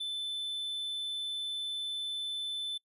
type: tone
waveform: triangle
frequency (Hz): 3520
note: A7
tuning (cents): 0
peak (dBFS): -32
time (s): 0-2.78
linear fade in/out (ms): 10
effects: noise-tail reverb RT60 0.1 s tail -26 dB re dry + resampled to 32000 Hz